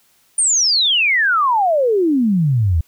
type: exponential sweep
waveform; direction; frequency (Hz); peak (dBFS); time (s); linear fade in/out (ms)
sine; down; 9230 to 75.5; -12; 0.38-2.81; 5
effects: white hiss -57 dBFS RMS until 2.87 s

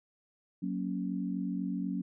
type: chord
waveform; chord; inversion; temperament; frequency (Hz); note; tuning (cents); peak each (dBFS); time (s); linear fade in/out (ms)
sine; F# major; none; equal; 185 / 233.1 / 277.2; F#3 / A#3 / C#4; 0 / 0 / 0; -34 / -38 / -36; 0.62-2.02; 10
effects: none

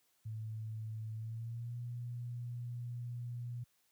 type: tone with pitch glide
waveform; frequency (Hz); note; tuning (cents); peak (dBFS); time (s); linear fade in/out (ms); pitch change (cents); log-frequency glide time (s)
sine; 110 to 120.65; A2 to B2; 0 to -40; -39; 0.25-3.64; 10; +160; 1.14-1.78
effects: white hiss -75 dBFS RMS until 3.91 s + high-pass 60 Hz 12 dB/octave

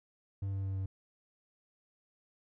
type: tone with pitch steps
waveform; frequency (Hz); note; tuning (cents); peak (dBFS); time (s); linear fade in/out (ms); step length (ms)
triangle; 98 / 97.27 / 96.54 / 95.82; G2 / G2 / G2 / G2; 0 / -13 / -26 / -39; -31; 0.42-0.86; 5; 110
effects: none

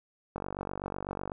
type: click train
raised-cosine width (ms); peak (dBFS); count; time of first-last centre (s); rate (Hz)
1; -21; 47; 0.36-1.318; 48
effects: none

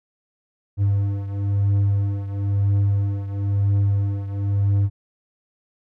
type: beating tone pair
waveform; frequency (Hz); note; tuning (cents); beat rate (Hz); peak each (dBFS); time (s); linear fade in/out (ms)
triangle; 99.8 / 100.8; G2 / G2; +32 / +49; 1; -17 / -22; 0.77-4.9; 50
effects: none

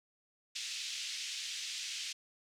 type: band-pass noise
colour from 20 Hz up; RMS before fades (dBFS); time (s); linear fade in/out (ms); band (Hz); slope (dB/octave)
pink; -41; 0.55-2.13; 10; 2600 to 6900; 24
effects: none

